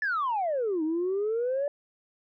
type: exponential two-way sweep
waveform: sine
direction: down then up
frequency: 1777 to 306.5 to 585 Hz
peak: -24 dBFS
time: 0.02-1.68 s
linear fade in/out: 2 ms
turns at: 0.83 s
effects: tanh soft clip ceiling -22 dBFS